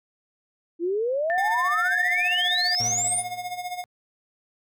sine exponential sweep, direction up, 327.4 to 9956 Hz, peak -22 dBFS, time 0.79-3.24 s, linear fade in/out 50 ms
sine tone, 1785 Hz, A6, 24 cents sharp, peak -25 dBFS, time 1.3-2.75 s, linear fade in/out 0 ms
square tone with tremolo, 719 Hz, F#5, 50 cents flat, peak -28 dBFS, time 1.38-3.84 s, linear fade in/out 0 ms, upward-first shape sine, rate 15 Hz, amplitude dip 70%
35% pulse tone with exponential decay, 112 Hz, A2, 31 cents sharp, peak -29 dBFS, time 2.8-3.86 s, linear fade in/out 5 ms, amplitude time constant 230 ms
effects none

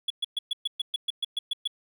triangle tone bursts, 3385 Hz, G#7, 32 cents sharp, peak -23 dBFS, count 12, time 0.08-1.676 s, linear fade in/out 5 ms, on 23 ms, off 120 ms, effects none

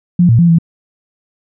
sine tone with pitch steps, 175.8 / 115.9 / 171 / 166.2 Hz, F3 / A#2 / F3 / E3, +12 / -10 / -36 / +15 cents, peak -5 dBFS, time 0.19-0.586 s, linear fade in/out 5 ms, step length 99 ms, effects none

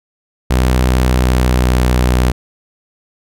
sawtooth tone with pitch glide, 63 to 62.06 Hz, B1 to B1, +35 to +9 cents, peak -6 dBFS, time 0.5-2.32 s, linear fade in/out 10 ms, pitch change -26 cents, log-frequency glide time 0.96-1.83 s, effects none

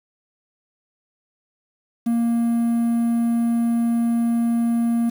triangle tone with quantisation, 233.1 Hz, A#3, in tune, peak -15 dBFS, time 2.06-5.1 s, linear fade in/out 10 ms, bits 7, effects none

